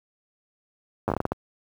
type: slowing click train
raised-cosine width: 1 ms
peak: -10 dBFS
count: 9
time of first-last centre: 1.08-1.32 s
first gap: 9 ms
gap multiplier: 1.33
effects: high-pass 60 Hz 12 dB/octave + 8-bit